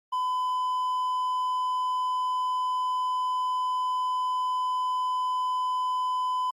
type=tone; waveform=triangle; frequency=1008 Hz; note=B5; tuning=35 cents sharp; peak=-23 dBFS; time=0.12-6.51 s; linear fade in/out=10 ms; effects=Opus 32 kbps